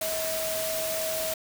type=tone in noise; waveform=sine; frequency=640 Hz; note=D#5; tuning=49 cents sharp; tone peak=-30 dBFS; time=0.01-1.34 s; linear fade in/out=5 ms; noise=white; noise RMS=-32 dBFS; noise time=0.01-1.34 s; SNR=-1 dB; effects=none